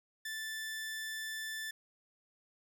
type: tone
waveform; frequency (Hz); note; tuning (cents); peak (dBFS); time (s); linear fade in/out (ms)
sawtooth; 1760; A6; 0; -35; 0.25-1.71; 5
effects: none